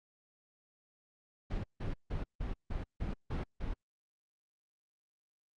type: noise bursts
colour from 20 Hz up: brown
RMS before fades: -36 dBFS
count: 8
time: 1.5-3.74 s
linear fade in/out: 10 ms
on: 140 ms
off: 160 ms
effects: low-pass 4000 Hz 12 dB/octave + Opus 48 kbps